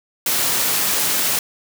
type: high-pass noise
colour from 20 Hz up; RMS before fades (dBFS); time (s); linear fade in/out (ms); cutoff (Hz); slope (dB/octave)
white; -19; 0.26-1.39; 2; 120; 12
effects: none